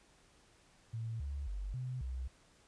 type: tone with pitch steps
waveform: sine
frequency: 113.3 / 70.4 / 48.57 / 127.1 / 63.7 Hz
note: A#2 / C#2 / G1 / C3 / C2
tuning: -49 / +27 / -15 / -50 / -46 cents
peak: -37 dBFS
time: 0.93-2.28 s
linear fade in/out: 10 ms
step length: 270 ms
effects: pink hiss -66 dBFS RMS until 2.67 s + resampled to 22050 Hz